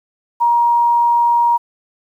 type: tone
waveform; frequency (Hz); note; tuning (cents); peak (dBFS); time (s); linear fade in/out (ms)
sine; 946; A#5; +25; -10; 0.4-1.58; 20
effects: 8-bit